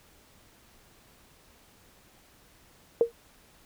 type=tone with exponential decay; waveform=sine; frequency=466.2 Hz; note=A#4; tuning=in tune; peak=-14 dBFS; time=3.01-3.12 s; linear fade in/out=1 ms; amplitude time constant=22 ms; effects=pink hiss -59 dBFS RMS until 3.65 s